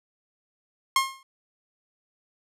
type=tone with exponential decay; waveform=sawtooth; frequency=1071 Hz; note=C6; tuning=40 cents sharp; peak=-12 dBFS; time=0.96-1.23 s; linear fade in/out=2 ms; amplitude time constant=57 ms; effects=low-pass 12000 Hz 12 dB/octave